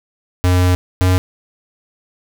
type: tone pair in turn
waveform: square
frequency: 90.3 / 91.83 Hz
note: F#2 / F#2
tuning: -42 / -13 cents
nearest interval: unison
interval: 29 cents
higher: second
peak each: -11 / -11 dBFS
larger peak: neither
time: 0.44-0.75 / 1.01-1.18 s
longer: first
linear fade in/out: 0 ms
effects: none